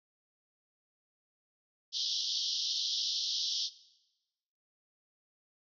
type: band-pass noise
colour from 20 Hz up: white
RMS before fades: -34 dBFS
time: 1.92-3.7 s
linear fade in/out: 50 ms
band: 3100 to 5700 Hz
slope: 96 dB/octave
effects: noise-tail reverb RT60 1.0 s tail -18 dB re dry